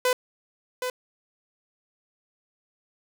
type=tone with echo; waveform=sawtooth; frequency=503 Hz; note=B4; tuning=32 cents sharp; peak=-16 dBFS; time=0.05-0.13 s; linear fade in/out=2 ms; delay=770 ms; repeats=1; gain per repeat=-7 dB; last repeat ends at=0.9 s; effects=none